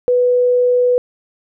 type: tone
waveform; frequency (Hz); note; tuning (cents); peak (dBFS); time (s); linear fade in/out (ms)
sine; 493.9; B4; 0; -10; 0.08-0.98; 0
effects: none